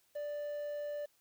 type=tone with quantisation; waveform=triangle; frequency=587.3 Hz; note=D5; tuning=in tune; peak=-35 dBFS; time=0.15-1.06 s; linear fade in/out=10 ms; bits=10; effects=white hiss -72 dBFS RMS until 1.2 s